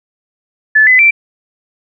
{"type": "tone with pitch steps", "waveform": "sine", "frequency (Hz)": [1736, 2017, 2344], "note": ["A6", "B6", "D7"], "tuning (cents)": [-24, 36, -4], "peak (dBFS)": -4, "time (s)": [0.75, 1.11], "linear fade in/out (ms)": 10, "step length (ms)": 120, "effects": []}